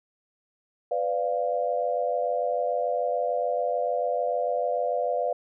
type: chord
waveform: sine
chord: B diminished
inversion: none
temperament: equal with one note detuned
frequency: 500.5 / 587.3 / 698.5 Hz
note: B4 / D5 / F5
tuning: +23 / 0 / 0 cents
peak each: -28 dBFS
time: 0.91-5.33 s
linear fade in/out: 5 ms
effects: none